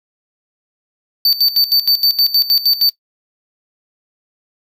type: tone with tremolo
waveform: square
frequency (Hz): 4568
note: D8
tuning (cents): -49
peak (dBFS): -10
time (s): 1.25-2.9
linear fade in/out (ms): 2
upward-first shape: square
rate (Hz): 6.4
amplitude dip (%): 80
effects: noise-tail reverb RT60 0.1 s tail -18 dB re dry